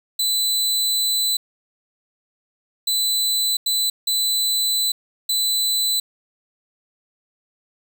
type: tone bursts at uneven times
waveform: sawtooth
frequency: 4000 Hz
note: B7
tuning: 21 cents sharp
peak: -15 dBFS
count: 5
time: 0.19-1.37 / 2.87-3.57 / 3.66-3.9 / 4.07-4.92 / 5.29-6 s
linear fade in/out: 5 ms
effects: 8-bit